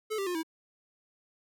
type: tone with pitch steps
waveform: square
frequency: 433.4 / 392.9 / 356.1 / 322.8 Hz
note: A4 / G4 / F4 / E4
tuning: -26 / +4 / +34 / -36 cents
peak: -31 dBFS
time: 0.1-0.432 s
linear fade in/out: 20 ms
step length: 83 ms
effects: none